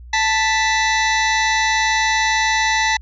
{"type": "tone pair together", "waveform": "sawtooth", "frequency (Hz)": [880, 1975.5], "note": ["A5", "B6"], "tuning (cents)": [0, 0], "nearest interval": "octave + major second", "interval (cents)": 1400, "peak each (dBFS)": -14, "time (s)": [0.13, 2.97], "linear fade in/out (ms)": 5, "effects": ["added 60 Hz sine -35 dBFS peak until 3.01 s", "resampled to 16000 Hz"]}